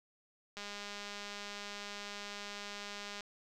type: click train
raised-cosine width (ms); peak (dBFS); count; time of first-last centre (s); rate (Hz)
0.2; -27; 539; 0.57-3.207; 204
effects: none